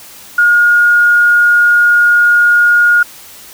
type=tone; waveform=sine; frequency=1430 Hz; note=F6; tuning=41 cents sharp; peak=-5 dBFS; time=0.38-3.03 s; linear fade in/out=5 ms; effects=white hiss -35 dBFS RMS until 3.53 s